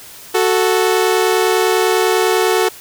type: tone pair together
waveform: sawtooth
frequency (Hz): 370 / 440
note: F#4 / A4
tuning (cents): 0 / 0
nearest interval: minor third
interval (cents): 300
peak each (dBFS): -11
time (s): 0.34-2.69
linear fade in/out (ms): 10
effects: white hiss -37 dBFS RMS until 2.8 s